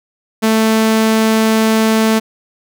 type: tone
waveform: sawtooth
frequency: 220.9 Hz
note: A3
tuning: 7 cents sharp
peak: -6 dBFS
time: 0.42-2.2 s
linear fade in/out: 20 ms
effects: none